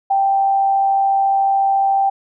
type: tone with amplitude modulation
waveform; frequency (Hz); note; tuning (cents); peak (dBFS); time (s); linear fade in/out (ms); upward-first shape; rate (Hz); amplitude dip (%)
sine; 784; G5; 0; -11; 0.1-2.1; 10; sine; 114; 30
effects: none